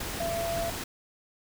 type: tone in noise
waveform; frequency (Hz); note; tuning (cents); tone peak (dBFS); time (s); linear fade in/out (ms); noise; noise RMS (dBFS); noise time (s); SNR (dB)
sine; 674; E5; +38; -29; 0.2-0.7; 5; pink; -35; 0-0.84; +3
effects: none